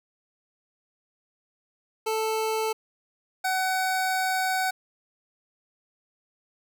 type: tone pair in turn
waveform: 25% pulse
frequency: 440 / 752.1 Hz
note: A4 / F#5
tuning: 0 / +28 cents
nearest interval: major sixth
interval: 928 cents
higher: second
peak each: -21 / -20 dBFS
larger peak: second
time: 2.06-2.73 / 3.44-4.71 s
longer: second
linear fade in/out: 10 ms
effects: none